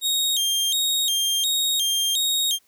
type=tone with vibrato; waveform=sawtooth; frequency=3464 Hz; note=A7; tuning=28 cents flat; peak=-17 dBFS; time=0.01-2.59 s; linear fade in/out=50 ms; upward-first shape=square; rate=1.4 Hz; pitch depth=140 cents each way; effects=white hiss -62 dBFS RMS until 2.67 s